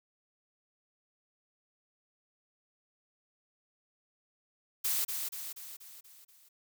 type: noise with echo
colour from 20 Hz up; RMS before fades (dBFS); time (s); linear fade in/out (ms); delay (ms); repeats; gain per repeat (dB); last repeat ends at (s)
blue; -31; 4.84-5.05; 10; 240; 6; -5; 6.49
effects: none